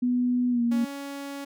sine tone with pitch glide, 246.9 to 235.9 Hz, B3 to A#3, 0 to +21 cents, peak -21 dBFS, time 0.02-0.85 s, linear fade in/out 10 ms, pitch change -79 cents, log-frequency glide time 0.5-0.62 s
sawtooth tone, 280 Hz, C#4, 18 cents sharp, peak -30 dBFS, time 0.71-1.45 s, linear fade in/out 10 ms
effects none

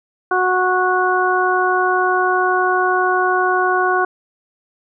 harmonic tone, 367.6 Hz, F#4, 11 cents flat, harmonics 1 / 2 / 3 / 4, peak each -19 / -19 / -19 / -19 dBFS, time 0.31-4.05 s, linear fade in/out 5 ms, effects none

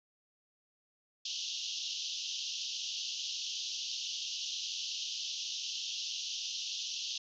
pink band-pass noise, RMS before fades -39 dBFS, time 1.25-7.18 s, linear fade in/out 5 ms, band 2800 to 6400 Hz, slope 96 dB/octave, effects none

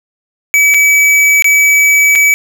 square tone with dropouts, 2288 Hz, D7, 46 cents flat, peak -6 dBFS, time 0.54-2.34 s, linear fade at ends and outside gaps 0 ms, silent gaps 0.74-0.744 / 1.423-1.444 / 2.153-2.157 s, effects none

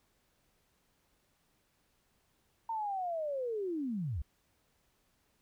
sine linear sweep, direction down, 921 to 58.9 Hz, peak -33 dBFS, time 2.69-4.22 s, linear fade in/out 5 ms, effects pink hiss -74 dBFS RMS until 5.41 s

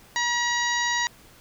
harmonic tone with a mistuned harmonic, 958 Hz, A#5, 47 cents sharp, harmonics 1 / 2 / 3 / 4 / 5 / 6 / 7, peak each -28 / -25 / -37 / -31 / -35 / -35 / -34 dBFS, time 0.16-1.07 s, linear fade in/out 0 ms, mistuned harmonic 5, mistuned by -32 cents, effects pink hiss -52 dBFS RMS until 1.4 s

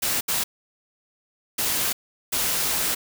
white noise bursts at uneven times, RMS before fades -24 dBFS, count 4, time 0.02-0.21 / 0.28-0.44 / 1.58-1.93 / 2.32-2.95 s, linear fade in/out 10 ms, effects none

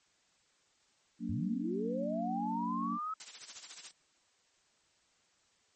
sine chord, Gb augmented, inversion none, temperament just, 185 / 231.2 / 289.1 Hz, Gb3 / Bb3 / D4, 0 / -14 / -27 cents, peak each -40 / -37 / -41 dBFS, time 1.19-2.99 s, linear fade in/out 50 ms
sine linear sweep, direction up, 77.78 to 1300 Hz, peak -35 dBFS, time 1.29-3.14 s, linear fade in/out 5 ms
blue noise with tremolo, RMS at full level -39 dBFS, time 3.2-3.91 s, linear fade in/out 0 ms, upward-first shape sine, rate 14 Hz, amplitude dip 75%
effects white hiss -71 dBFS RMS until 5.75 s + MP3 32 kbps

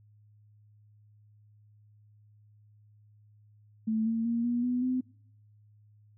sine tone with pitch steps, 220 / 226.6 / 233.4 / 240.3 / 247.5 / 254.9 Hz, A3 / A#3 / A#3 / B3 / B3 / C4, 0 / -49 / +2 / -47 / +4 / -45 cents, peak -26 dBFS, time 3.87-5.01 s, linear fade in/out 10 ms, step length 190 ms, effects noise-tail reverb RT60 0.7 s tail -24 dB re dry + added 105 Hz sine -57 dBFS peak until 6.17 s

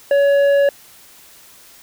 sine tone with tanh clipping, 563 Hz, C#5, 27 cents sharp, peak -12 dBFS, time 0.11-0.69 s, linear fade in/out 2 ms, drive 8 dB, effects white hiss -45 dBFS RMS until 1.82 s

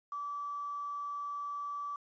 sine tone with quantisation, 1155 Hz, D6, 29 cents flat, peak -36 dBFS, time 0.12-1.96 s, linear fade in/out 2 ms, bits 10, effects resampled to 16000 Hz

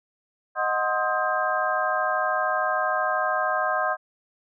sine tone cluster, 622 / 735 / 1050 / 1260 / 1593 Hz, D#5 / F#5 / C6 / D#6 / G6, -1 / -12 / +6 / +21 / +27 cents, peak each -28 dBFS, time 0.55-3.97 s, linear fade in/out 50 ms, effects none

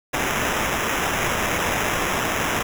blue noise with sample-and-hold, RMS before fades -23 dBFS, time 0.13-2.63 s, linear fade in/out 10 ms, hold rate 4410 Hz, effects none

